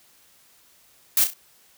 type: noise with echo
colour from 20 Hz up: blue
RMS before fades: -18 dBFS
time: 1.17-1.24 s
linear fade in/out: 2 ms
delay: 32 ms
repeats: 3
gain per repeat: -8 dB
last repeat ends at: 1.336 s
effects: white hiss -57 dBFS RMS until 1.77 s